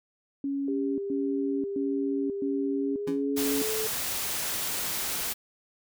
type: tone bursts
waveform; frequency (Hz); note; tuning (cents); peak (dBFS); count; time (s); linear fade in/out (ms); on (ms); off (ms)
sine; 278.1; C#4; +6; -27; 5; 0.44-3.62; 2; 540; 120
type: tone with pitch glide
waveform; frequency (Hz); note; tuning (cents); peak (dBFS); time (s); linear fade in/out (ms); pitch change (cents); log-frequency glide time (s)
sine; 397.9 to 436.4; G4 to A4; +26 to -14; -30; 0.68-3.87; 2; +160; 2.72-3.7
type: tone with exponential decay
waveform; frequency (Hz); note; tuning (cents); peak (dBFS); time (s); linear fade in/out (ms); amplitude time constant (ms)
25% pulse; 168.4; E3; +37; -28; 3.07-3.26; 5; 40
type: noise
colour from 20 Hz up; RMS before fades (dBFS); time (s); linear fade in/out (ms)
white; -31; 3.36-5.34; 20
effects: none